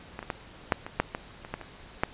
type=clicks; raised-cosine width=0.5 ms; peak=-20 / -23 / -14 / -6 / -21 / -7 / -16 / -25 / -16 / -24 / -8 dBFS; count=11; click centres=0.191 / 0.228 / 0.302 / 0.722 / 0.865 / 1 / 1.149 / 1.449 / 1.54 / 1.613 / 2.035 s; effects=pink hiss -49 dBFS RMS until 2.13 s + resampled to 8000 Hz